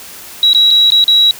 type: tone with dropouts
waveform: sine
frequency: 3878 Hz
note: B7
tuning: 32 cents flat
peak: -5 dBFS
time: 0.43-1.31 s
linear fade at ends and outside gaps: 1 ms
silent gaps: 0.532-0.548 / 0.706-0.71 / 0.903-0.92 / 1.041-1.08 s
effects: white hiss -32 dBFS RMS until 1.39 s